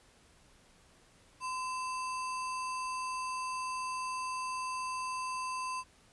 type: tone with sample-and-hold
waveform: sine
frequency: 1023 Hz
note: C6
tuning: 39 cents flat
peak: -34 dBFS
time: 1.4-5.84 s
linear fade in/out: 50 ms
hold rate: 3675 Hz
effects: pink hiss -63 dBFS RMS until 6.12 s + resampled to 24000 Hz